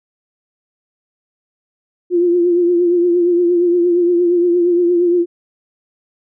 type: tone with vibrato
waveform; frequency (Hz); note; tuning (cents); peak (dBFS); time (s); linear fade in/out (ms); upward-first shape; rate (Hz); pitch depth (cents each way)
sine; 349.5; F4; +1; -10; 2.1-5.26; 50; triangle; 8.6; 52
effects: none